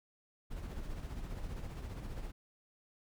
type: noise with tremolo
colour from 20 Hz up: brown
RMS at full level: -40 dBFS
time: 0.5-2.32 s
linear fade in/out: 20 ms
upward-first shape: sine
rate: 15 Hz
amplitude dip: 45%
effects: none